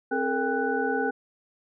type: tone cluster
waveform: sine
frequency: 264.6 / 425.5 / 464.5 / 795 / 1486 Hz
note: C4 / G#4 / A#4 / G5 / F#6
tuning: +20 / +42 / -6 / +24 / +7 cents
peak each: -30 dBFS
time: 0.11-1.11 s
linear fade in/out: 10 ms
effects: none